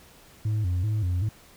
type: tone with vibrato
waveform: sine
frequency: 98 Hz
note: G2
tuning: in tune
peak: -20 dBFS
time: 0.45-1.29 s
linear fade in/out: 5 ms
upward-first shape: square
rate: 2.6 Hz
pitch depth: 160 cents each way
effects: tanh soft clip ceiling -22 dBFS + pink hiss -53 dBFS RMS until 1.56 s